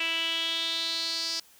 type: tone with band-pass filter sweep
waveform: sawtooth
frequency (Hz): 329.6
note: E4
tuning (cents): 0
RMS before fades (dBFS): -30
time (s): 0-1.4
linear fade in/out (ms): 5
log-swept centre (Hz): 2700 to 5000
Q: 6
effects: white hiss -57 dBFS RMS until 1.59 s